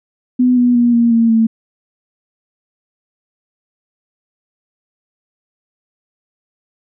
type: tone with pitch steps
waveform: sine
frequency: 250 / 244.7 / 239.5 / 234.5 / 229.5 / 224.7 Hz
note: B3 / B3 / A#3 / A#3 / A#3 / A3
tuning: +21 / -16 / +47 / +11 / -27 / +37 cents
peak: -8 dBFS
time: 0.39-1.47 s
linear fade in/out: 10 ms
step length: 180 ms
effects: none